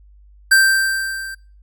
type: tone with level ramp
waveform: square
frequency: 1568 Hz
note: G6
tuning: in tune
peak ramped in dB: -8 to -29 dBFS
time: 0.51-1.35 s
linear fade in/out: 10 ms
effects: noise-tail reverb RT60 0.4 s tail -25 dB re dry + added 50 Hz sine -44 dBFS peak until 1.62 s